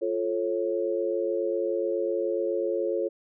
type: chord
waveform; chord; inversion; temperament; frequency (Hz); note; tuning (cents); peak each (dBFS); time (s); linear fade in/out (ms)
sine; F augmented; none; just; 349.2 / 436.5 / 545.7; F4 / A4 / C#5; 0 / -14 / -27; -29; 0.01-3.09; 20
effects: none